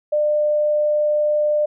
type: tone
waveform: sine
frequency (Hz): 599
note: D5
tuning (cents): +34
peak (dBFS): -15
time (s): 0.12-1.66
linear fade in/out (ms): 10
effects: none